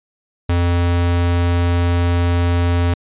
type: tone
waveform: square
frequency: 86.9 Hz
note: F2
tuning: 8 cents flat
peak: -14 dBFS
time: 0.49-2.94 s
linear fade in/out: 5 ms
effects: resampled to 8000 Hz